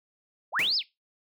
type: linear two-way sweep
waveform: sine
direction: up then down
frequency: 471.3 to 5330 to 1930 Hz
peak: -23 dBFS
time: 0.52-0.83 s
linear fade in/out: 50 ms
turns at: 0.76 s
type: noise with exponential decay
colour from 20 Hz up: pink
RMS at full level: -33 dBFS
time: 0.59-0.84 s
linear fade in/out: 1 ms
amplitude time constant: 54 ms
effects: noise-tail reverb RT60 0.2 s tail -19 dB re dry + high-pass 150 Hz 12 dB/octave

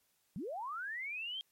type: linear sweep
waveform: sine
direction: up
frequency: 146.83 to 3229 Hz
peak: -38 dBFS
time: 0.36-1.41 s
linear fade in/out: 0 ms
effects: white hiss -75 dBFS RMS until 1.51 s + MP3 64 kbps

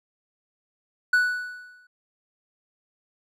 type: tone with exponential decay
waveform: triangle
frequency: 1480 Hz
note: F#6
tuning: in tune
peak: -13 dBFS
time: 1.13-1.87 s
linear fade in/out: 5 ms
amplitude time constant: 160 ms
effects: none

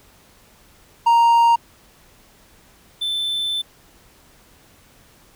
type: tone pair in turn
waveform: triangle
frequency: 932.3 / 3531 Hz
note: A#5 / A7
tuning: 0 / +5 cents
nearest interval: octave + major seventh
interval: 2305 cents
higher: second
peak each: -9 / -19 dBFS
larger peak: first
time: 1.06-1.56 / 3.01-3.62 s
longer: second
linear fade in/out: 10 ms
effects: pink hiss -52 dBFS RMS until 5.35 s

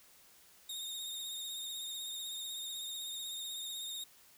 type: tone with vibrato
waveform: sawtooth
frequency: 3700 Hz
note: A#7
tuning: 14 cents flat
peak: -37 dBFS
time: 0.69-4.04 s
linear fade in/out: 5 ms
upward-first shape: triangle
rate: 16 Hz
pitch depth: 51 cents each way
effects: white hiss -62 dBFS RMS until 4.37 s

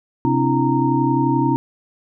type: tone cluster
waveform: sine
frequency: 131.9 / 261.7 / 293.1 / 333.4 / 926 Hz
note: C3 / C4 / D4 / E4 / A#5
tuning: +14 / 0 / -3 / +20 / -12 cents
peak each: -21 dBFS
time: 0.25-1.56 s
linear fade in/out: 0 ms
effects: none

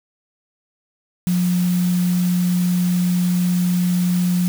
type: tone in noise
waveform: sine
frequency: 178.4 Hz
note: F3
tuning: 37 cents sharp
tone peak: -15 dBFS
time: 1.27-4.48 s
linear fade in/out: 0 ms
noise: white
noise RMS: -33 dBFS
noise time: 1.27-4.48 s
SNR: +15 dB
effects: none

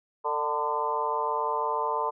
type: harmonic tone with a mistuned harmonic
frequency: 149.3 Hz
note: D3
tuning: 29 cents sharp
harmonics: 3 / 4 / 5 / 6 / 7 / 8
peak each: -33 / -35 / -39 / -30 / -29 / -38 dBFS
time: 0.24-2.11 s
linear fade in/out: 20 ms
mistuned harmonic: 7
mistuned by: -39 cents
effects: none

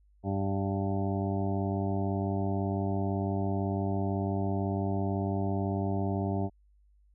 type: harmonic tone with a mistuned harmonic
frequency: 98 Hz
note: G2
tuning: in tune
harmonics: 1 / 2 / 3 / 4 / 6 / 7 / 8 / 9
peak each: -31 / -33 / -36 / -37 / -42 / -38 / -44 / -45 dBFS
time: 0.23-6.5 s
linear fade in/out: 50 ms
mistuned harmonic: 8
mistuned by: -27 cents
effects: added 50 Hz sine -60 dBFS peak until 7.14 s

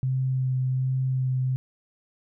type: tone with vibrato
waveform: sine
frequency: 130 Hz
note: C3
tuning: 11 cents flat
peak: -22 dBFS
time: 0.03-1.56 s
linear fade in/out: 0 ms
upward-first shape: sine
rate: 1.3 Hz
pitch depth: 12 cents each way
effects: none

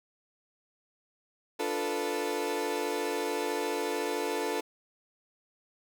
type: chord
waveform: 30% pulse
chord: B half-diminished seventh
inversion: first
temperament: equal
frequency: 293.7 / 349.2 / 440 / 493.9 Hz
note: D4 / F4 / A4 / B4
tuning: 0 / 0 / 0 / 0 cents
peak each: -35 / -34 / -30 / -34 dBFS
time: 1.59-4.61 s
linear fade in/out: 10 ms
effects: none

